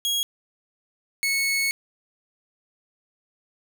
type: tone pair in turn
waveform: sawtooth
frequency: 3300 / 2202 Hz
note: G#7 / C#7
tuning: -12 / -12 cents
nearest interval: perfect fifth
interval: 700 cents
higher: first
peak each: -19 / -18 dBFS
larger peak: second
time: 0.05-0.23 / 1.23-1.71 s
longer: second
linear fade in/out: 0 ms
effects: none